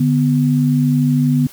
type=tone pair together; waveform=sine; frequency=146.81 / 246.9 Hz; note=D3 / B3; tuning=0 / 0 cents; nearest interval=major sixth; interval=900 cents; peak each=-14 dBFS; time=0-1.47 s; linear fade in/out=5 ms; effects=white hiss -41 dBFS RMS until 1.52 s